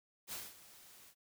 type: noise with ADSR envelope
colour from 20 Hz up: white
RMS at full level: -43 dBFS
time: 0.27-1.15 s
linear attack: 52 ms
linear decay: 210 ms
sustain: -16 dB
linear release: 68 ms
effects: none